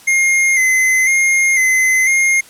square tone with vibrato, 2089 Hz, C7, 3 cents flat, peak -11 dBFS, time 0.07-2.41 s, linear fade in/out 10 ms, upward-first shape square, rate 1 Hz, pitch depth 35 cents each way, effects white hiss -42 dBFS RMS until 2.49 s + low-pass 12000 Hz 12 dB/octave

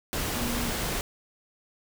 sine tone in noise, 238.7 Hz, A#3, 41 cents sharp, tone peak -33 dBFS, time 0.35-0.7 s, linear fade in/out 0 ms, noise pink, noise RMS -30 dBFS, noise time 0.13-1.01 s, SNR -6 dB, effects none

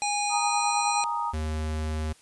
harmonic tone, 821 Hz, G#5, 20 cents flat, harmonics 1 / 3 / 5 / 7 / 9 / 10, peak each -27 / -32 / -34 / -35 / -37 / -37 dBFS, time 0.02-1.04 s, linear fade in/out 0 ms
sine chord, Ab suspended second, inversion none, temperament equal, 830.6 / 932.3 / 1244.5 Hz, Ab5 / Bb5 / Eb6, 0 / 0 / 0 cents, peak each -34 / -28 / -31 dBFS, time 0.29-1.34 s, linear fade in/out 50 ms
square tone, 77.78 Hz, D#2, in tune, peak -28 dBFS, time 1.33-2.13 s, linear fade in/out 10 ms
effects white hiss -57 dBFS RMS until 2.21 s + resampled to 24000 Hz

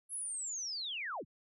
sine linear sweep, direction down, 10960 to 60.8 Hz, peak -37 dBFS, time 0.09-1.25 s, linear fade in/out 50 ms, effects none

